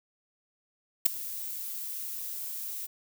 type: noise with ADSR envelope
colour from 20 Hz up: violet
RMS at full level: -17 dBFS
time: 1.05-2.87 s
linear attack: 13 ms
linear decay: 4 ms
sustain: -20 dB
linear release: 14 ms
effects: none